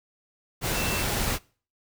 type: tone in noise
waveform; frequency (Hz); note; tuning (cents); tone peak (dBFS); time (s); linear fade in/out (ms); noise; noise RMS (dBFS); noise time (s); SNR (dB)
sine; 2678; E7; +27; -32; 0.73-1.05; 50; pink; -27; 0.61-1.39; -8
effects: noise-tail reverb RT60 0.4 s tail -23 dB re dry